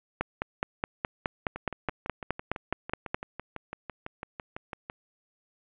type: two click trains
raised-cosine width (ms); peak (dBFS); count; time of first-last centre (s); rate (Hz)
0.5; -21 / -12; 21 / 15; 1.56-4.899 / 0.21-3.145; 5.99 / 4.77
effects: resampled to 8000 Hz + 9-bit